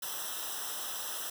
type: noise with comb filter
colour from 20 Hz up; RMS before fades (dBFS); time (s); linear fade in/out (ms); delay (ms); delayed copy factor
white; -38; 0.02-1.3; 5; 0.44; -0.95
effects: none